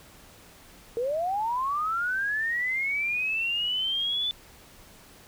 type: linear sweep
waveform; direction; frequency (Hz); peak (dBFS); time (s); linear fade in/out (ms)
sine; up; 452.3 to 3513; -25; 0.97-4.31; 0
effects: pink hiss -52 dBFS RMS until 5.27 s